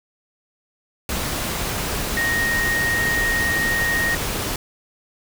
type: tone in noise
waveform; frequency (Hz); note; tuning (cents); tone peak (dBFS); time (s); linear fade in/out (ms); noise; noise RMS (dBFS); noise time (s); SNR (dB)
sine; 1864.7; A#6; 0; -19; 2.17-4.15; 2; pink; -25; 1.09-4.56; +3
effects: none